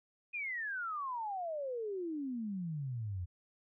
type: exponential sweep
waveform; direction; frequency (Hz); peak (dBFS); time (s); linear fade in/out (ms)
sine; down; 2505 to 84.9; -36; 0.33-3.26; 20
effects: none